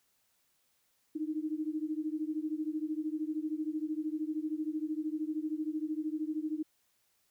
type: beating tone pair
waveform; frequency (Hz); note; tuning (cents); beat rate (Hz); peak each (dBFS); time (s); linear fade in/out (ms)
sine; 304.2 / 317.2; D#4 / D#4; -39 / +33; 13; -35 / -36; 1.15-6.63; 10
effects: white hiss -74 dBFS RMS until 7.3 s